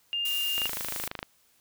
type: tone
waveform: sine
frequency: 2810 Hz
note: F7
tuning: 10 cents sharp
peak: -27 dBFS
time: 0.13-0.67 s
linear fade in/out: 0 ms
type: noise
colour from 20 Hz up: blue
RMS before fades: -35 dBFS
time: 0.25-1.08 s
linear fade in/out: 5 ms
type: click train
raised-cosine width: 0.3 ms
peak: -17 dBFS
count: 18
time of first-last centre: 0.58-1.229 s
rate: 26.2 Hz
effects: white hiss -65 dBFS RMS until 1.6 s